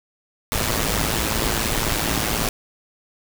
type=noise with amplitude modulation; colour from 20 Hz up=pink; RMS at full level=-19 dBFS; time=0.52-2.49 s; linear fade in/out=0 ms; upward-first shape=sine; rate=110 Hz; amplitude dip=70%; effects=none